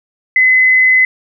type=tone; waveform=sine; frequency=2030 Hz; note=B6; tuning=47 cents sharp; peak=-6 dBFS; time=0.36-1.05 s; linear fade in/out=2 ms; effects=none